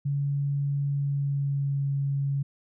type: tone with pitch glide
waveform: sine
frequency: 141.4 to 139.37 Hz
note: C#3 to C#3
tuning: +35 to +10 cents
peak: -24 dBFS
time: 0.05-2.43 s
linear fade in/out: 10 ms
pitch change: -25 cents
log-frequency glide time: 0.88-1.87 s
effects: none